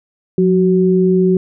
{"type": "tone pair together", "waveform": "sine", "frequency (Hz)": [180.37, 373.9], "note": ["F#3", "F#4"], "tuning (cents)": [-44, 18], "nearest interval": "octave + minor second", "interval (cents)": 1262, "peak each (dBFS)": -12, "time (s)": [0.38, 1.37], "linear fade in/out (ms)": 2, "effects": []}